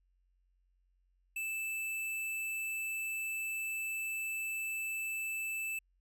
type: tone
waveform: square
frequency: 2637 Hz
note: E7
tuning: in tune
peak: -36 dBFS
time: 1.36-5.79 s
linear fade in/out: 5 ms
effects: added 45 Hz sine -70 dBFS peak until 6 s